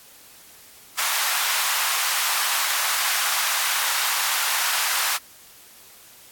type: high-pass noise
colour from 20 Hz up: pink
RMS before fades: -23 dBFS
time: 0.97-5.18 s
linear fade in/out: 20 ms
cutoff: 920 Hz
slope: 24 dB/octave
effects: white hiss -48 dBFS RMS until 6.31 s + AAC 64 kbps